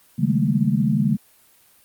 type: tone cluster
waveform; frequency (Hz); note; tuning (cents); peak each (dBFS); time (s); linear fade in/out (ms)
sine; 136.8 / 154.8 / 195 / 210.6 / 226.7; C#3 / D#3 / G3 / G#3 / A#3; -23 / -9 / -9 / +24 / -48; -23; 0.18-1.17; 20
effects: white hiss -55 dBFS RMS until 1.84 s + Opus 32 kbps